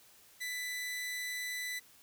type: tone with amplitude modulation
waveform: sawtooth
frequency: 1991 Hz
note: B6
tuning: 14 cents sharp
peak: -32 dBFS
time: 0.4-1.8 s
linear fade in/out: 20 ms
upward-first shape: sine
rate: 280 Hz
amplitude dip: 25%
effects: white hiss -61 dBFS RMS until 2.02 s